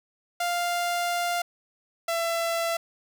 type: tone pair in turn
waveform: sawtooth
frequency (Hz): 698.5 / 670.5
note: F5 / E5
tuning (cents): 0 / +29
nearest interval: minor second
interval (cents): 71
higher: first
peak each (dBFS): -21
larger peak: neither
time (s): 0.4-1.42 / 2.08-2.77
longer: first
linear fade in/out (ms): 5
effects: none